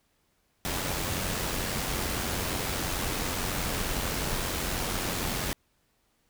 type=noise with amplitude modulation; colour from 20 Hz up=pink; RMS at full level=-29 dBFS; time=0.65-5.53 s; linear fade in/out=0 ms; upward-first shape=sine; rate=91.1 Hz; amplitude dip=40%; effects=pink hiss -71 dBFS RMS until 6.29 s